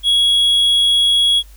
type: tone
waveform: triangle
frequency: 3332 Hz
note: G#7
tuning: 5 cents sharp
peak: -9 dBFS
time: 0.03-1.43 s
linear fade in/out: 50 ms
effects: added 50 Hz sine -38 dBFS peak until 1.56 s + white hiss -50 dBFS RMS until 1.56 s